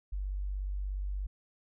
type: tone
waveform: sine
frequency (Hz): 48.45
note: G1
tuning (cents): -20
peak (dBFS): -32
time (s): 0.12-1.27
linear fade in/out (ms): 10
effects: none